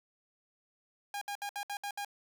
sawtooth tone bursts, 812 Hz, G#5, 39 cents flat, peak -32 dBFS, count 7, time 1.14-2.048 s, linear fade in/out 2 ms, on 74 ms, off 65 ms, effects none

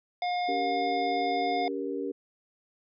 harmonic tone, 714 Hz, F5, 38 cents sharp, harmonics 1 / 3 / 5 / 7, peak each -27 / -37 / -41 / -44 dBFS, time 0.22-1.68 s, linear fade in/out 2 ms
sine chord, G diminished, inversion second, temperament just, 282.2 / 392 / 470.4 Hz, Db4 / G4 / Bb4, +31 / 0 / +16 cents, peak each -34 / -34 / -35 dBFS, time 0.48-2.12 s, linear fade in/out 10 ms
effects none

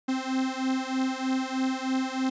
45% pulse beating tone pair, 260.2 / 263.4 Hz, C4 / C4, -9 / +12 cents, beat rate 3.2 Hz, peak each -29 dBFS, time 0.08-2.3 s, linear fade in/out 10 ms, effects resampled to 16000 Hz

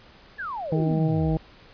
sine exponential sweep, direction down, 1769 to 45.41 Hz, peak -29 dBFS, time 0.38-1.38 s, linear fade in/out 20 ms
harmonic tone, 158.8 Hz, D#3, 36 cents sharp, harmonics 1 / 2 / 3 / 4 / 5, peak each -22 / -28 / -32 / -34 / -36 dBFS, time 0.72-1.37 s, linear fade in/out 2 ms
clicks, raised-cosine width 3 ms, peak -27 dBFS, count 2, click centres 0.802 / 0.912 s
effects pink hiss -51 dBFS RMS until 1.73 s + resampled to 11025 Hz

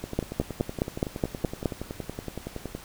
two click trains, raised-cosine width 2 ms, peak -19 / -10 dBFS, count 30 / 8, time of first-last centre 0.04-2.75 / 0.19-1.658 s, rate 10.7 / 4.77 Hz, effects pink hiss -46 dBFS RMS until 2.84 s

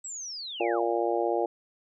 sine linear sweep, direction down, 7902 to 545 Hz, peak -35 dBFS, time 0.04-0.84 s, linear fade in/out 10 ms
harmonic tone, 116.6 Hz, A#2, 1 cent sharp, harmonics 3 / 4 / 5 / 6 / 7, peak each -29 / -30 / -31 / -32 / -32 dBFS, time 0.6-1.46 s, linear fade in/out 5 ms
effects none

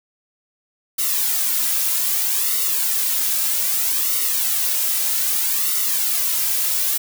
blue noise with flanger, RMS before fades -20 dBFS, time 0.98-6.98 s, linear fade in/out 10 ms, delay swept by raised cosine 1.2 to 2.8 ms, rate 0.63 Hz, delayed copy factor -0.7, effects none

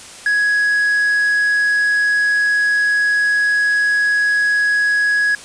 triangle tone, 1669 Hz, G#6, 8 cents sharp, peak -11 dBFS, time 0.26-5.35 s, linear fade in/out 2 ms, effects white hiss -36 dBFS RMS until 5.44 s + resampled to 22050 Hz

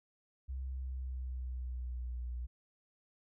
sine tone with pitch glide, 65.41 to 60.68 Hz, C2 to B1, 0 to -30 cents, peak -37 dBFS, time 0.48-2.47 s, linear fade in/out 20 ms, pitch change -130 cents, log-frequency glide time 0.66-2.22 s, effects none

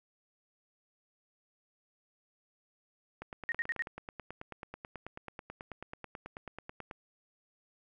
click train, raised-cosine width 0.5 ms, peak -27 dBFS, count 35, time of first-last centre 3.22-6.912 s, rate 9.21 Hz
sine tone bursts, 1864.7 Hz, A#6, in tune, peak -30 dBFS, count 4, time 3.49-3.822 s, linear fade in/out 0 ms, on 29 ms, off 72 ms
effects none

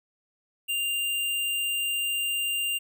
sine tone with sample-and-hold, 2794 Hz, F7, in tune, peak -25 dBFS, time 0.68-2.79 s, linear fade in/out 20 ms, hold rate 11025 Hz, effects none

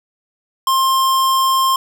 square tone, 1059 Hz, C6, 21 cents sharp, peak -13 dBFS, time 0.67-1.76 s, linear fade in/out 2 ms, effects none

